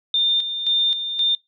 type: tone with tremolo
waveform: sine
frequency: 3610 Hz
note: A7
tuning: 44 cents sharp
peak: -16 dBFS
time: 0.14-1.35 s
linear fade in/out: 2 ms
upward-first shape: square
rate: 1.9 Hz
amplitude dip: 60%
effects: noise-tail reverb RT60 0.2 s tail -24 dB re dry